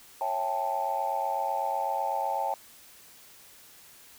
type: chord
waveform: sine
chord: A dominant seventh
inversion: first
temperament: just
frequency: 550 / 660 / 792 / 880 Hz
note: C#5 / E5 / G5 / A5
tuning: -14 / +2 / +18 / 0 cents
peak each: -35 / -35 / -30 / -30 dBFS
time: 0.21-2.54 s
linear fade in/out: 2 ms
effects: tanh soft clip ceiling -18 dBFS + white hiss -53 dBFS RMS until 4.18 s